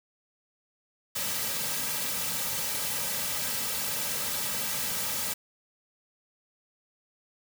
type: noise with comb filter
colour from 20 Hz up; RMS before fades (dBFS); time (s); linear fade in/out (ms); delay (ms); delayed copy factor
white; -31; 1.15-5.34; 10; 2.8; -0.75
effects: none